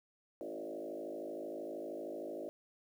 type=tone with frequency modulation; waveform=sine; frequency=463.5 Hz; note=A#4; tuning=10 cents flat; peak=-40 dBFS; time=0.41-2.49 s; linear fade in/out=0 ms; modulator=53 Hz; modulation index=3.3; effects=11-bit